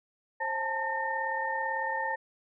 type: tone cluster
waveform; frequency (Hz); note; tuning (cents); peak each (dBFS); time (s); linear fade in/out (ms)
sine; 531 / 855 / 893 / 1822; C5 / A5 / A5 / A#6; +25 / -50 / +25 / -40; -37 / -39 / -32 / -33; 0.4-2.16; 10
effects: none